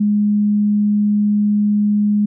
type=tone; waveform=sine; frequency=207.7 Hz; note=G#3; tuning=in tune; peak=-12 dBFS; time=0-2.26 s; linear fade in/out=10 ms; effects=none